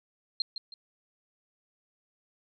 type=tone with echo; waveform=sine; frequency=4186 Hz; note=C8; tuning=in tune; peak=-25 dBFS; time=0.4-0.42 s; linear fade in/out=2 ms; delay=160 ms; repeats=2; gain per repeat=-9 dB; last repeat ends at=0.74 s; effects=none